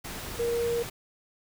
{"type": "tone in noise", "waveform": "sine", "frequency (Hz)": 470.4, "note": "A#4", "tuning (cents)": 16, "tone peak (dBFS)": -25, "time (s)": [0.39, 0.83], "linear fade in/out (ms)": 10, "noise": "pink", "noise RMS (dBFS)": -38, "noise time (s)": [0.04, 0.9], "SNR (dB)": 10, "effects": []}